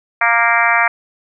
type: harmonic tone with a mistuned harmonic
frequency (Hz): 232.8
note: A#3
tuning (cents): -2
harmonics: 3 / 4 / 5 / 6 / 7 / 8 / 9 / 10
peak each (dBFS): -19 / -19 / -19 / -19 / -19 / -19 / -19 / -19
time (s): 0.21-0.88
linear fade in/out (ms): 5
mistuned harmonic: 5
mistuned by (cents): +16
effects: none